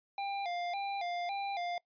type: tone with vibrato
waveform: square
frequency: 747 Hz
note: F#5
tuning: 16 cents sharp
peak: -35 dBFS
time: 0.18-1.78 s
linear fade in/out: 2 ms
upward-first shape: square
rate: 1.8 Hz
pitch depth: 110 cents each way
effects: noise-tail reverb RT60 0.1 s tail -22 dB re dry + resampled to 11025 Hz